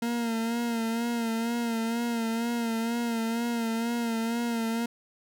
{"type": "tone with vibrato", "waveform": "40% pulse", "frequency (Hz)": 231.4, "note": "A#3", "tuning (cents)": -13, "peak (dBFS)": -26, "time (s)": [0.02, 4.86], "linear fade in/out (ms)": 5, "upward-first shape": "sine", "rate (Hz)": 2.1, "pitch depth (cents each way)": 44, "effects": []}